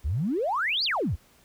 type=exponential two-way sweep; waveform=triangle; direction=up then down; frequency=61.74 to 4978 to 61.74 Hz; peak=-20 dBFS; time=0.04-1.16 s; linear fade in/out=20 ms; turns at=0.84 s; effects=tanh soft clip ceiling -22 dBFS + pink hiss -59 dBFS RMS until 1.44 s